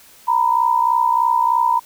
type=tone pair together; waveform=sine; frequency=927.8 / 991 Hz; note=A#5 / B5; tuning=-8 / +6 cents; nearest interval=minor second; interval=114 cents; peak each=-16 / -16 dBFS; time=0.27-1.8 s; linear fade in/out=20 ms; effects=white hiss -47 dBFS RMS until 1.85 s